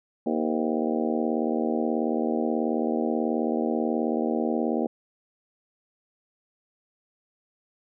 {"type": "harmonic tone with a mistuned harmonic", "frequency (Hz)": 78.5, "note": "D#2", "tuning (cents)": 16, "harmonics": [3, 4, 5, 6, 7, 8, 9, 10], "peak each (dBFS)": [-27, -29, -31, -33, -34, -35, -36, -37], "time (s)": [0.26, 4.87], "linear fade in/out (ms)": 5, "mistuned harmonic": 7, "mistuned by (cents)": -70, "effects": []}